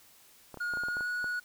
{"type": "clicks", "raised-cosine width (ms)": 1, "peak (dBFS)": -29, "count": 9, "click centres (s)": [0.543, 0.573, 0.737, 0.772, 0.836, 0.885, 0.969, 1.008, 1.243]}
{"type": "tone with pitch glide", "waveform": "triangle", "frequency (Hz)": [1435, 1461.8], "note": ["F6", "F#6"], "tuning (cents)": [47, -21], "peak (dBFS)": -29, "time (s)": [0.6, 1.4], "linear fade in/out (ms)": 10, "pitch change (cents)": 32, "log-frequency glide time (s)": [0.86, 1.09]}
{"effects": ["white hiss -59 dBFS RMS until 1.44 s"]}